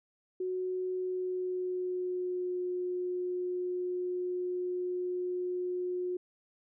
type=tone with pitch glide; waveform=sine; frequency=368.8 to 360.8 Hz; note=F#4 to F#4; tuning=-6 to -44 cents; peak=-31 dBFS; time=0.4-6.17 s; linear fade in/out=5 ms; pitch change=-38 cents; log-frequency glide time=0.94-2.62 s; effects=none